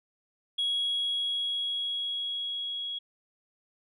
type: tone with level ramp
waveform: sine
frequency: 3322 Hz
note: G#7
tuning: in tune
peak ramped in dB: -24 to -32 dBFS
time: 0.58-2.99 s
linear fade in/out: 10 ms
effects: tanh soft clip ceiling -23 dBFS